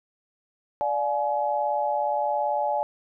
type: chord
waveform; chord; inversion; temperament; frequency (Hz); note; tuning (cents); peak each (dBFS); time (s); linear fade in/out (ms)
sine; D diminished; none; just; 587.3 / 704.8 / 845.8; D5 / F5 / Ab5; 0 / +16 / +31; -27 / -30 / -25; 0.81-2.83; 0
effects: none